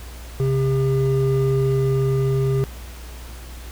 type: tone pair together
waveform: triangle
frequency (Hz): 133.9 / 401.2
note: C3 / G4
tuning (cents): +40 / +40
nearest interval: octave + perfect fifth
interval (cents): 1900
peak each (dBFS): -16 / -19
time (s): 0.4-2.64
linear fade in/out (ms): 0
effects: added 60 Hz sine -34 dBFS peak until 3.71 s + pink hiss -42 dBFS RMS until 3.71 s